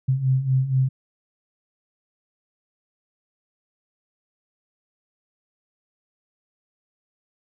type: beating tone pair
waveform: sine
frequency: 128.6 / 132.8 Hz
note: C3 / C3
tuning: -30 / +26 cents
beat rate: 4.2 Hz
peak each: -24 / -19 dBFS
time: 0.08-0.89 s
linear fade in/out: 10 ms
effects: none